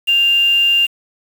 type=tone with quantisation; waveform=sine; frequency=2794 Hz; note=F7; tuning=in tune; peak=-10 dBFS; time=0.07-0.87 s; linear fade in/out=20 ms; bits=5; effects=none